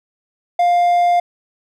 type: tone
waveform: triangle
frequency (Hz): 702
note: F5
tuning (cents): +9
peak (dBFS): -9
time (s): 0.59-1.2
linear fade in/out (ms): 5
effects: none

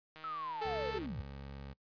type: click train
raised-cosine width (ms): 0.3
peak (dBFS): -36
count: 142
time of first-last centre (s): 0.16-1.058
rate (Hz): 157
type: linear sweep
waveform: sine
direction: down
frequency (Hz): 1330 to 69.4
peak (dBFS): -38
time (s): 0.24-1.21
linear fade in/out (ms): 0
type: tone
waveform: sawtooth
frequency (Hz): 440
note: A4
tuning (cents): 0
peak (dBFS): -32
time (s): 0.61-0.99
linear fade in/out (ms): 10
type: tone with pitch glide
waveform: 20% pulse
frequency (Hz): 69.3 to 68.82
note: C#2 to C#2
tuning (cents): 0 to -12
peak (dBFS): -40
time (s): 0.64-1.74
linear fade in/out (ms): 20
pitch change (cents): -12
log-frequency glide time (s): 0.85-1.17
effects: noise-tail reverb RT60 0.1 s tail -23 dB re dry + resampled to 11025 Hz

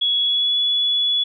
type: tone with pitch glide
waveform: sine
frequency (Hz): 3361 to 3408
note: G#7 to G#7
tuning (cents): +20 to +44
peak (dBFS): -16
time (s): 0.01-1.24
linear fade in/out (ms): 10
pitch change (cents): +24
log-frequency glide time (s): 0.21-0.57
effects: none

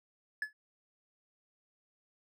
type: tone with exponential decay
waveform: triangle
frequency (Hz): 1714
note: A6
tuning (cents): -46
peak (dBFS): -27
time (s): 0.42-0.53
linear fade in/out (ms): 2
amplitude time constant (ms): 22
effects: none

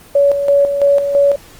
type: tone with tremolo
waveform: sine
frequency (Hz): 565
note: C#5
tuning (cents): +33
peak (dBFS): -7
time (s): 0.15-1.36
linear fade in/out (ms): 5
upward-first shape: square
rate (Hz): 3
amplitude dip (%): 55
effects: pink hiss -41 dBFS RMS until 1.59 s + Opus 24 kbps

